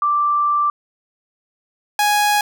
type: tone pair in turn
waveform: sine / sawtooth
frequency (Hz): 1174.7 / 830.6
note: D6 / G#5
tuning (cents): 0 / 0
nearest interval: tritone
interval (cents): 600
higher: first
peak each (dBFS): -14 / -10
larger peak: second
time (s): 0.02-0.7 / 1.99-2.41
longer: first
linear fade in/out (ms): 2
effects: none